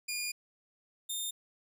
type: tone pair in turn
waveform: 15% pulse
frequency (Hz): 2425 / 3633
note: D#7 / A#7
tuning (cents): -45 / -45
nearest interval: perfect fifth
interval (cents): 700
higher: second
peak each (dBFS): -27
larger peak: neither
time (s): 0.08-0.32 / 1.09-1.31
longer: first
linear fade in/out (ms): 10
effects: none